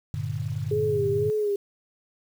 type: chord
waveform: sine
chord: G minor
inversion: none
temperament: equal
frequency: 98 / 116.54 / 146.83 Hz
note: G2 / Bb2 / D3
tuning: 0 / 0 / 0 cents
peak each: -32 / -31 / -31 dBFS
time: 0.14-1.3 s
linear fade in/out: 0 ms
type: tone with vibrato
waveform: sine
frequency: 413.5 Hz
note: G#4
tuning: 8 cents flat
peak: -22 dBFS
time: 0.71-1.56 s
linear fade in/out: 5 ms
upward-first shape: sine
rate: 2 Hz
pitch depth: 62 cents each way
effects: 8-bit